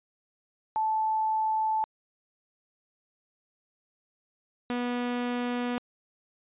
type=tone pair in turn; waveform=sine / sawtooth; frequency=874 / 244.1 Hz; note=A5 / B3; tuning=-12 / -20 cents; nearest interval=octave + minor seventh; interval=2208 cents; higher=first; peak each=-24 dBFS; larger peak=neither; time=0.76-1.84 / 4.7-5.78 s; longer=neither; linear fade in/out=0 ms; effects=resampled to 8000 Hz